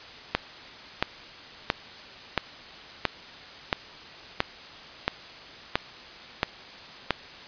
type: click train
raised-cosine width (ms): 0.3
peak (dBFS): -5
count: 11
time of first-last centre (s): 0.35-7.107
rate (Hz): 1.48
effects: white hiss -44 dBFS RMS until 7.47 s + resampled to 11025 Hz